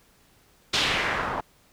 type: noise with low-pass filter sweep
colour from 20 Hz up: white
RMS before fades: -26 dBFS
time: 0.73-1.41 s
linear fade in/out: 10 ms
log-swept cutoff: 4200 to 880 Hz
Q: 1.7
effects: pink hiss -60 dBFS RMS until 1.72 s